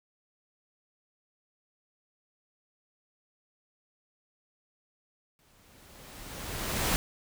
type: noise with exponential growth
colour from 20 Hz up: pink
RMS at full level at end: -26 dBFS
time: 5.39-6.96 s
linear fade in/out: 0 ms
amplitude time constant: 340 ms
effects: none